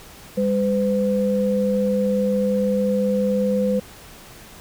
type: tone pair together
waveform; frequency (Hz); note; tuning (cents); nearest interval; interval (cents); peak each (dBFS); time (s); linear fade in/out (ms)
sine; 201 / 506.5; G3 / B4; +44 / +44; octave + major third; 1600; -20; 0.37-3.8; 10
effects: pink hiss -43 dBFS RMS until 4.6 s